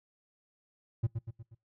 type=tone with echo; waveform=triangle; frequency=113.9 Hz; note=A#2; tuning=40 cents flat; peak=-23 dBFS; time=1.03-1.07 s; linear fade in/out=10 ms; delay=120 ms; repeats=4; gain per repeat=-6 dB; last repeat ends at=1.55 s; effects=noise-tail reverb RT60 0.2 s tail -22 dB re dry